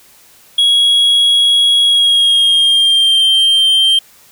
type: tone with pitch glide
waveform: triangle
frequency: 3321 to 3151 Hz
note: G#7 to G7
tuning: -1 to +8 cents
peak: -6 dBFS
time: 0.58-3.99 s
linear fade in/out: 5 ms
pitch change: -91 cents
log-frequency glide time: 1.84-3.25 s
effects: white hiss -45 dBFS RMS until 4.31 s